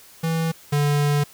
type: tone pair in turn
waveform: square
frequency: 163.4 / 145.57 Hz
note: E3 / D3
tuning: -15 / -15 cents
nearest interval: major second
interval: 200 cents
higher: first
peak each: -21 / -18 dBFS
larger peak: second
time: 0.23-0.52 / 0.72-1.24 s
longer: second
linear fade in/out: 10 ms
effects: white hiss -48 dBFS RMS until 1.33 s